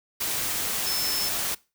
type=tone in noise; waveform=sine; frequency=5274 Hz; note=E8; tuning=in tune; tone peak=-28 dBFS; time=0.86-1.29 s; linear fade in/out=10 ms; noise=white; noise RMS=-28 dBFS; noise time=0.2-1.55 s; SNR=-3 dB; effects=noise-tail reverb RT60 0.3 s tail -22 dB re dry